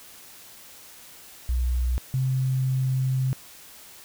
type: tone pair in turn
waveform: sine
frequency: 61.74 / 130.82 Hz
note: B1 / C3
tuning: 0 / 0 cents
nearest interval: octave + minor second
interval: 1300 cents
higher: second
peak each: -21 dBFS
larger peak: neither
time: 1.49-1.98 / 2.14-3.33 s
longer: second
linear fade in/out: 0 ms
effects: white hiss -47 dBFS RMS until 4.04 s